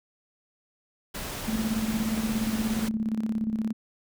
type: noise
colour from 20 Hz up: pink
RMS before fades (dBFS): -35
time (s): 1.14-2.89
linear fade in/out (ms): 10
type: tone with tremolo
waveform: sine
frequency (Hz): 220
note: A3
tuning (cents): 0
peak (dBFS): -23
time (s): 1.47-3.73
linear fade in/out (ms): 20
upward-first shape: square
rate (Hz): 17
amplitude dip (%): 60
effects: none